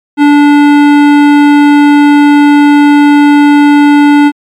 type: tone with hard clipping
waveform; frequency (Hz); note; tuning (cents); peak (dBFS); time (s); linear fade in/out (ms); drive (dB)
sine; 290.7; D4; -18; -3; 0.17-4.32; 50; 16
effects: MP3 96 kbps